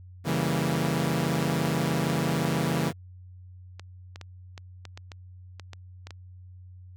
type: chord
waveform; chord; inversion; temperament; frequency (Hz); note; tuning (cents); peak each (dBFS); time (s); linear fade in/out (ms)
sawtooth; C# diminished seventh; none; equal; 138.59 / 164.81 / 196 / 233.1; C#3 / E3 / G3 / Bb3; 0 / 0 / 0 / 0; -25 / -24 / -29 / -28; 0.24-2.93; 50
type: clicks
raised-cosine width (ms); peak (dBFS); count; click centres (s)
0.2; -24; 11; 3.796 / 4.159 / 4.213 / 4.578 / 4.853 / 4.975 / 5.118 / 5.597 / 5.733 / 6.07 / 6.107
effects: added 91 Hz sine -44 dBFS peak until 6.96 s